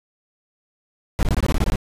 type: noise bursts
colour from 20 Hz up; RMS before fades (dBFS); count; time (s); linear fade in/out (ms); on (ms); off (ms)
brown; -18; 10; 1.19-1.759; 0; 38; 21
effects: resampled to 32000 Hz